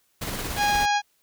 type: noise with tremolo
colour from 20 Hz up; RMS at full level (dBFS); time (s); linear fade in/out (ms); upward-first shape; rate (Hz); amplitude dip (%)
pink; -30; 0.21-0.86; 10; square; 17; 25
type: harmonic tone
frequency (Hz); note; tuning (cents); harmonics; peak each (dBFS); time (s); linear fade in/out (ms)
823; G#5; -16; 1 / 2 / 3 / 4 / 5 / 6 / 7 / 8; -21 / -27 / -31 / -33 / -35 / -37 / -38 / -39; 0.56-1.02; 50
effects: white hiss -67 dBFS RMS until 1.22 s